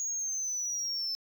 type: linear sweep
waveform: sine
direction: down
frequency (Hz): 6680 to 5260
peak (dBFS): -28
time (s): 0-1.15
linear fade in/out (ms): 0
effects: tanh soft clip ceiling -30 dBFS